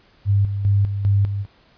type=tone with tremolo; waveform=sine; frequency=100.1 Hz; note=G2; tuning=37 cents sharp; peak=-13 dBFS; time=0.25-1.46 s; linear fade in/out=50 ms; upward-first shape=square; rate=2.5 Hz; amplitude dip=60%; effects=pink hiss -55 dBFS RMS until 1.77 s + resampled to 11025 Hz